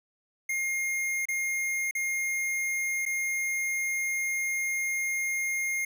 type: tone with dropouts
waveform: square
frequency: 2130 Hz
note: C7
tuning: 30 cents sharp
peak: -28 dBFS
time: 0.49-5.85 s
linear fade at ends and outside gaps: 5 ms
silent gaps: 1.255-1.285 / 1.911-1.95 / 3.054-3.061 s
effects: none